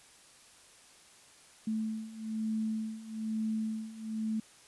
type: beating tone pair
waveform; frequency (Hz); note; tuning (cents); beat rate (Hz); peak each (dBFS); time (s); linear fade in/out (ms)
sine; 218.7 / 219.8; A3 / A3; -10 / -2; 1.1; -37 / -34; 1.67-4.4; 5
effects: white hiss -58 dBFS RMS until 4.67 s + resampled to 24000 Hz